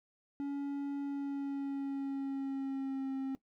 triangle tone with pitch glide, 281.7 to 267.7 Hz, C#4 to C4, +28 to +40 cents, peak -32 dBFS, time 0.4-3.35 s, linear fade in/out 0 ms, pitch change -88 cents, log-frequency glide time 1.02-3.14 s, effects noise-tail reverb RT60 0.1 s tail -17 dB re dry

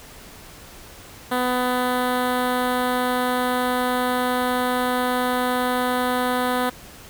10% pulse tone with notch filter, 250 Hz, B3, 21 cents sharp, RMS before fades -22 dBFS, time 1.31-6.7 s, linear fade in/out 10 ms, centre 6000 Hz, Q 0.88, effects pink hiss -43 dBFS RMS until 7.09 s

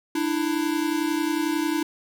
square tone pair together, 298.5 / 329.6 Hz, D4 / E4, +28 / 0 cents, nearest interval major second, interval 172 cents, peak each -26 dBFS, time 0.15-1.83 s, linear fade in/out 5 ms, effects none

